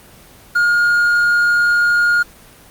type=tone with quantisation; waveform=triangle; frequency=1424 Hz; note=F6; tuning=33 cents sharp; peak=-9 dBFS; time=0.55-2.23 s; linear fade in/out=10 ms; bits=6; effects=pink hiss -43 dBFS RMS until 2.7 s + Opus 24 kbps